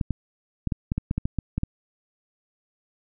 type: clicks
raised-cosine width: 5 ms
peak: -12 dBFS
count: 12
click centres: 0.012 / 0.107 / 0.673 / 0.722 / 0.919 / 0.98 / 1.111 / 1.18 / 1.255 / 1.387 / 1.58 / 1.634 s
effects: none